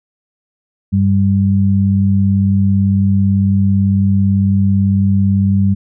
sine tone pair together, 98 / 196 Hz, G2 / G3, 0 / 0 cents, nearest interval octave, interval 1200 cents, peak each -12 dBFS, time 0.92-5.75 s, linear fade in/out 20 ms, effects none

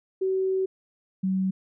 sine tone pair in turn, 379.4 / 189.33 Hz, F#4 / F#3, +43 / +40 cents, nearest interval octave, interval 1203 cents, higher first, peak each -22 dBFS, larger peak neither, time 0.21-0.66 / 1.23-1.51 s, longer first, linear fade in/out 10 ms, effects none

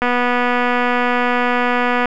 click train, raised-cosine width 0.5 ms, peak -3 dBFS, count 500, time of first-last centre 0.02-2.057 s, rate 245 Hz, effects none

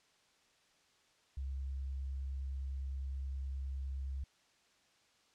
sine tone with vibrato, 67.3 Hz, C2, 49 cents sharp, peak -37 dBFS, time 1.37-4.24 s, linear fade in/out 5 ms, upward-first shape sine, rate 9.7 Hz, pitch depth 9 cents each way, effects white hiss -70 dBFS RMS until 5.34 s + low-pass 6000 Hz 12 dB/octave

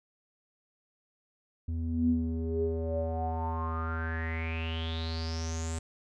square tone with low-pass filter sweep, 81.4 Hz, E2, 21 cents flat, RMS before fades -32 dBFS, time 1.68-5.79 s, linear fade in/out 5 ms, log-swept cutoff 170 to 8000 Hz, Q 9.6, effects none

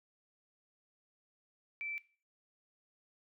sine tone, 2328 Hz, D7, 16 cents flat, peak -38 dBFS, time 1.81-1.98 s, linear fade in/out 0 ms, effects noise-tail reverb RT60 0.4 s tail -17 dB re dry

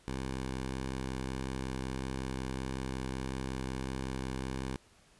10% pulse tone with vibrato, 65.41 Hz, C2, in tune, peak -27 dBFS, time 0.08-4.76 s, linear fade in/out 0 ms, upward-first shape triangle, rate 1.6 Hz, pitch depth 12 cents each way, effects pink hiss -63 dBFS RMS until 5.19 s + resampled to 24000 Hz

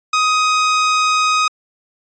sawtooth tone, 1254 Hz, D#6, 13 cents sharp, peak -9 dBFS, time 0.13-1.48 s, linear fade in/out 5 ms, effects resampled to 16000 Hz

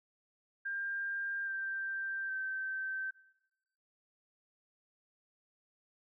sine tone with pitch steps, 1597 / 1573.2 / 1549.7 Hz, G6 / G6 / G6, +32 / +6 / -20 cents, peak -35 dBFS, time 0.65-3.11 s, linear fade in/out 10 ms, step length 820 ms, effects noise-tail reverb RT60 0.9 s tail -19 dB re dry

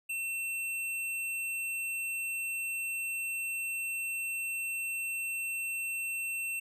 sine tone with sample-and-hold, 2700 Hz, E7, 41 cents sharp, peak -32 dBFS, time 0.09-6.6 s, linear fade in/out 10 ms, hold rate 11025 Hz, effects resampled to 32000 Hz

